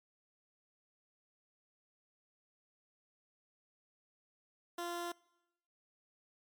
15% pulse tone, 346.1 Hz, F4, 16 cents flat, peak -32 dBFS, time 4.78-5.12 s, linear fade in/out 5 ms, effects noise-tail reverb RT60 1.0 s tail -25 dB re dry + MP3 96 kbps

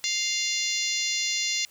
harmonic tone with a mistuned harmonic, 698.5 Hz, F5, in tune, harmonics 3 / 4 / 5 / 6 / 7 / 8 / 9 / 10, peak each -32 / -33 / -33 / -32 / -33 / -34 / -35 / -34 dBFS, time 0.04-1.65 s, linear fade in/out 0 ms, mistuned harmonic 8, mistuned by +28 cents, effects white hiss -56 dBFS RMS until 1.7 s

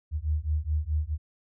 sine beating tone pair, 74.3 / 79 Hz, D2 / D#2, +21 / +27 cents, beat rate 4.7 Hz, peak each -28 dBFS, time 0.11-1.18 s, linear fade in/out 50 ms, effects none

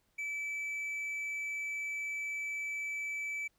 sine tone with hard clipping, 2308 Hz, D7, 31 cents flat, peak -36 dBFS, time 0.18-3.48 s, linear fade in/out 10 ms, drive 3 dB, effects pink hiss -75 dBFS RMS until 3.58 s

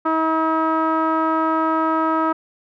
sawtooth tone with low-pass filter, 320 Hz, D#4, 49 cents sharp, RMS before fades -19 dBFS, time 0.05-2.33 s, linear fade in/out 10 ms, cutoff 1200 Hz, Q 5.8, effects none

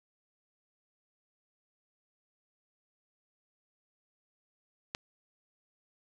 click, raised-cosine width 0.2 ms, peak -17 dBFS, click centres 4.949 s, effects none

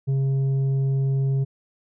sine tone with tanh clipping, 135.6 Hz, C#3, 38 cents flat, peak -20 dBFS, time 0.07-1.45 s, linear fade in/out 20 ms, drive 5 dB, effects none

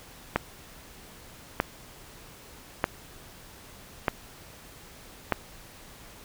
click train, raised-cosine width 0.5 ms, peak -7 dBFS, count 5, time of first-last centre 0.36-5.323 s, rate 0.806 Hz, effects pink hiss -49 dBFS RMS until 6.24 s

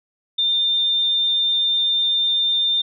sine tone, 3604 Hz, A7, 41 cents sharp, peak -16 dBFS, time 0.38-2.82 s, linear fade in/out 10 ms, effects none

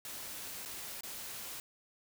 white noise with dropouts, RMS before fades -44 dBFS, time 0.05-1.6 s, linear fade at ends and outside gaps 1 ms, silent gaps 0.652-0.658 / 1.008-1.034 s, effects none

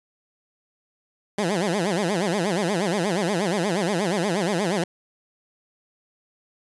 15% pulse tone with vibrato, 187.3 Hz, F#3, 21 cents sharp, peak -15 dBFS, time 1.38-4.84 s, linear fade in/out 5 ms, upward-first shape sine, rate 8.4 Hz, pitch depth 230 cents each way, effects resampled to 24000 Hz

